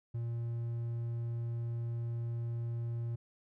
triangle tone, 117.2 Hz, A#2, 10 cents sharp, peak -32 dBFS, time 0.14-3.16 s, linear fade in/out 10 ms, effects none

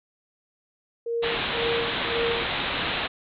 sine tone with tremolo, 466.2 Hz, A#4, in tune, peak -23 dBFS, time 1.06-2.51 s, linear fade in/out 5 ms, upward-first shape sine, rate 1.9 Hz, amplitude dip 95%
white low-pass noise, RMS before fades -28 dBFS, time 1.22-3.08 s, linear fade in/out 20 ms, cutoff 3900 Hz, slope 96 dB/octave
effects none

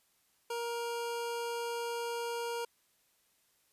25% pulse tone, 470 Hz, A#4, 14 cents sharp, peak -31 dBFS, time 0.5-2.65 s, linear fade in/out 5 ms, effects white hiss -72 dBFS RMS until 3.72 s + resampled to 32000 Hz

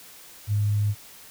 sine tone, 103.83 Hz, G#2, in tune, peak -20 dBFS, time 0.47-0.95 s, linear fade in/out 50 ms, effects white hiss -47 dBFS RMS until 1.3 s

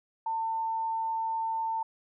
sine tone, 898 Hz, A5, 35 cents sharp, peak -28 dBFS, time 0.26-1.83 s, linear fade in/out 5 ms, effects none

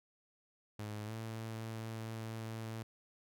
sawtooth tone with pitch glide, 105.9 to 111.94 Hz, G#2 to A2, +34 to +30 cents, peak -37 dBFS, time 0.79-2.83 s, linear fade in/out 5 ms, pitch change +96 cents, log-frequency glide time 1.05-1.13 s, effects none

